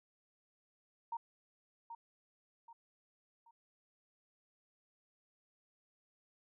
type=tone with echo; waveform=sine; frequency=927 Hz; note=A#5; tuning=10 cents flat; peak=-37 dBFS; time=1.12-1.17 s; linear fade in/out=5 ms; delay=780 ms; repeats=3; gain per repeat=-8 dB; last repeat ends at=3.51 s; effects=none